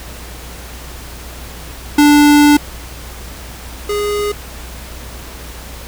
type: tone pair in turn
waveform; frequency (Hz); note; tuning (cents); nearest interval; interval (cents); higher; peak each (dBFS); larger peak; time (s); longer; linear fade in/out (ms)
square; 293.3 / 413.2; D4 / G#4; -2 / -9; tritone; 593; second; -6 / -16; first; 1.98-2.57 / 3.89-4.32; first; 5
effects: added 60 Hz sine -31 dBFS peak until 5.87 s + pink hiss -33 dBFS RMS until 5.87 s